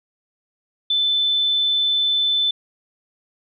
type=tone; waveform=sine; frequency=3520 Hz; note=A7; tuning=in tune; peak=-16 dBFS; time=0.9-2.51 s; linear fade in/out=5 ms; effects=none